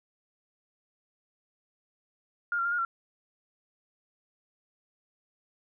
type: tone with pitch steps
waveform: sine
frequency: 1413 / 1373 / 1401 / 1431 / 1363 Hz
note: F6 / F6 / F6 / F6 / F6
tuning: +20 / -30 / +5 / +42 / -43 cents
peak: -26 dBFS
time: 2.52-2.85 s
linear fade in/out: 2 ms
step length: 66 ms
effects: none